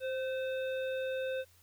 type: harmonic tone with a mistuned harmonic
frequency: 523.3 Hz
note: C5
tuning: in tune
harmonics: 1 / 3 / 5 / 7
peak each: -33 / -44 / -47 / -50 dBFS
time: 0-1.45 s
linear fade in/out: 50 ms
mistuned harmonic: 3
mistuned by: -39 cents
effects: added 87 Hz sine -65 dBFS peak until 1.62 s + white hiss -65 dBFS RMS until 1.62 s